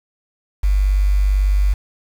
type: tone with quantisation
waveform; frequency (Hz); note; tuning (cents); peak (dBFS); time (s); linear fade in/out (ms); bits
sine; 49; G1; 0; -12; 0.63-1.74; 10; 6
effects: none